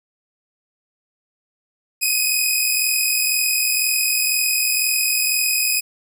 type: tone pair together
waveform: 10% pulse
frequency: 2489 / 2531 Hz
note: D#7 / D#7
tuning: 0 / +29 cents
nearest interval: unison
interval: 29 cents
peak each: -11 dBFS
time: 2.01-5.81 s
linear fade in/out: 20 ms
effects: none